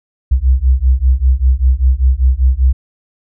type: beating tone pair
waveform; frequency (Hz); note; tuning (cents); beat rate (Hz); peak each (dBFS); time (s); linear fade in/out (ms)
sine; 62 / 67.1; B1 / C2; +7 / +44; 5.1; -11; 0.31-2.73; 10
effects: none